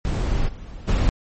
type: noise with level steps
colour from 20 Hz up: brown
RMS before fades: -21 / -36 / -17 dBFS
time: 0.05-1.09 s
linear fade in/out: 0 ms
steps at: 0.47 / 0.87 s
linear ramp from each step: 20 ms
effects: MP3 32 kbps